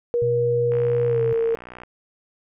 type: tone with pitch glide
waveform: sine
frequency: 477 to 457.3 Hz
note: A#4 to A#4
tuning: +40 to -33 cents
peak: -18 dBFS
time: 0.14-1.55 s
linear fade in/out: 0 ms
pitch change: -73 cents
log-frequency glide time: 1.07-1.22 s
type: tone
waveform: sine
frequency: 123.47 Hz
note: B2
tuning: in tune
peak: -25 dBFS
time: 0.22-1.33 s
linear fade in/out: 0 ms
type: click train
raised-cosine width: 0.5 ms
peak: -23 dBFS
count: 69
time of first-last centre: 0.72-1.835 s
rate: 61 Hz
effects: none